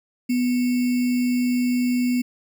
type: tone with sample-and-hold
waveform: sine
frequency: 247.2 Hz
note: B3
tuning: 2 cents sharp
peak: -18 dBFS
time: 0.29-2.22 s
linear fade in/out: 10 ms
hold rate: 2450 Hz
effects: none